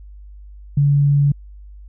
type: tone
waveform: sine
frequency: 142.8 Hz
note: D3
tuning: 48 cents flat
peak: -11 dBFS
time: 0.77-1.32 s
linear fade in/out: 5 ms
effects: added 50 Hz sine -36 dBFS peak until 1.88 s